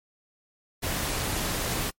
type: noise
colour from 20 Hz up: pink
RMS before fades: -29 dBFS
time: 0.82-1.91 s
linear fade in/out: 20 ms
effects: noise-tail reverb RT60 0.1 s tail -26 dB re dry + MP3 64 kbps